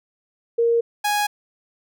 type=tone pair in turn; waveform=sine / sawtooth; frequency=466.2 / 829.2 Hz; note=A#4 / G#5; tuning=0 / -3 cents; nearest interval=minor seventh; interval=997 cents; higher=second; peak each=-15 dBFS; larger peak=neither; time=0.58-0.81 / 1.04-1.27 s; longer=neither; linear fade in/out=10 ms; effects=none